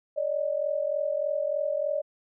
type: tone pair together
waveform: sine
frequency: 568 / 611.3 Hz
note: C#5 / D#5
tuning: +42 / -31 cents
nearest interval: minor second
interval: 127 cents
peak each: -28 dBFS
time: 0.16-2.02 s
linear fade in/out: 20 ms
effects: none